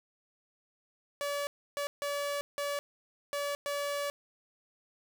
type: tone bursts at uneven times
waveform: sawtooth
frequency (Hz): 573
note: D5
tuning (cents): -43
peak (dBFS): -28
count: 6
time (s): 1.21-1.47 / 1.77-1.87 / 2.02-2.41 / 2.58-2.79 / 3.33-3.55 / 3.66-4.1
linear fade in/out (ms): 0
effects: none